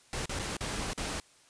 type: noise with dropouts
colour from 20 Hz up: pink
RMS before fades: -35 dBFS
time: 0.13-1.2 s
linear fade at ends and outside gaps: 1 ms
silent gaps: 0.257-0.294 / 0.391-0.395 / 0.568-0.607 / 0.933-0.977 s
effects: white hiss -61 dBFS RMS until 1.49 s + resampled to 22050 Hz